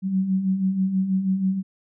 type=beating tone pair; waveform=sine; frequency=185 / 191.2 Hz; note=F#3 / G3; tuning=0 / -43 cents; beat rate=6.2 Hz; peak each=-28 / -20 dBFS; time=0.02-1.63 s; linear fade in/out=50 ms; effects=none